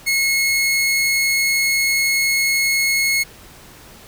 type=tone; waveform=sawtooth; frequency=2174 Hz; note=C#7; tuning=34 cents flat; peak=-12 dBFS; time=0.06-3.24 s; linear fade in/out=20 ms; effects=pink hiss -43 dBFS RMS until 4.07 s